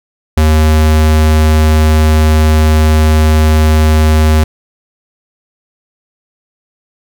square tone, 77.78 Hz, D#2, in tune, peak -6 dBFS, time 0.37-4.44 s, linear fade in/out 5 ms, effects none

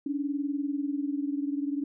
sine tone pair together, 280.7 / 301 Hz, C#4 / D4, +22 / +43 cents, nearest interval minor second, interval 121 cents, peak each -29 / -33 dBFS, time 0.06-1.84 s, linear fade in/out 5 ms, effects none

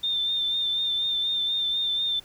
sine tone with vibrato, 3592 Hz, A7, 35 cents sharp, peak -23 dBFS, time 0.03-2.2 s, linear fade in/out 10 ms, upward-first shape sine, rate 4.1 Hz, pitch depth 30 cents each way, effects pink hiss -53 dBFS RMS until 2.24 s

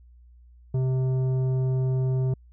sine tone with tanh clipping, 130 Hz, C3, 11 cents flat, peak -23 dBFS, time 0.74-2.34 s, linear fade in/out 5 ms, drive 10 dB, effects added 60 Hz sine -49 dBFS peak until 2.52 s

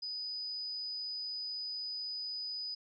sine tone, 4978 Hz, D#8, in tune, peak -37 dBFS, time 0.02-2.75 s, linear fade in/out 10 ms, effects none

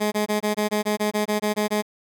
15% pulse tone bursts, 210.6 Hz, G#3, 24 cents sharp, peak -14 dBFS, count 13, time 0-1.824 s, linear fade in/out 20 ms, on 120 ms, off 22 ms, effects none

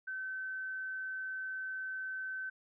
sine tone, 1532 Hz, G6, 40 cents flat, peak -37 dBFS, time 0.07-2.5 s, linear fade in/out 10 ms, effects none

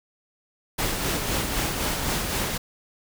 pink noise with tremolo, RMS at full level -25 dBFS, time 0.78-2.58 s, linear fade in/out 10 ms, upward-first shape sine, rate 3.9 Hz, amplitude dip 35%, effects none

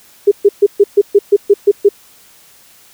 sine tone bursts, 405.2 Hz, G#4, 43 cents flat, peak -3 dBFS, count 10, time 0.27-1.89 s, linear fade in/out 10 ms, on 45 ms, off 130 ms, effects white hiss -45 dBFS RMS until 2.93 s

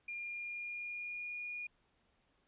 sine tone with pitch glide, 2407 to 2438 Hz, D7 to D#7, +42 to -36 cents, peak -40 dBFS, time 0.08-1.67 s, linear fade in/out 5 ms, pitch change +22 cents, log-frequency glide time 0.2-1.37 s, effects pink hiss -75 dBFS RMS until 2.47 s + resampled to 8000 Hz

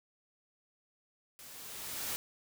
white noise with level ramp, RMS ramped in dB -52 to -36 dBFS, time 1.39-2.16 s, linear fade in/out 0 ms, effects none

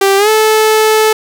sawtooth tone with pitch glide, 392 to 435 Hz, G4 to A4, 0 to -20 cents, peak -3 dBFS, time 0.01-1.13 s, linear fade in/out 5 ms, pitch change +180 cents, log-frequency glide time 0.17-0.29 s, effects none

